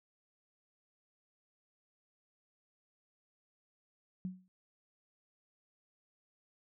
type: tone with exponential decay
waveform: sine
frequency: 185 Hz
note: F#3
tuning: in tune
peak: -33 dBFS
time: 4.25-4.48 s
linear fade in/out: 0 ms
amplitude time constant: 50 ms
effects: none